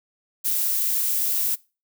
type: noise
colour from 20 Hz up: violet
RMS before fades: -23 dBFS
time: 0.44-1.56 s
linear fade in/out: 20 ms
effects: noise-tail reverb RT60 0.3 s tail -22 dB re dry